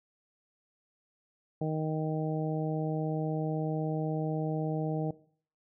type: harmonic tone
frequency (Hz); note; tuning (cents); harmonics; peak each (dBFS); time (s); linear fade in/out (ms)
156.2; D#3; +7; 1 / 2 / 3 / 4 / 5; -31 / -36 / -36 / -39 / -41; 1.61-5.11; 5
effects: noise-tail reverb RT60 0.5 s tail -19 dB re dry